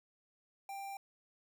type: tone with notch filter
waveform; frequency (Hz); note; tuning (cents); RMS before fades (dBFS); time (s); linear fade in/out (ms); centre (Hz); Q
square; 789; G5; +11; -44; 0.69-0.97; 2; 4300; 1.6
effects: 13-bit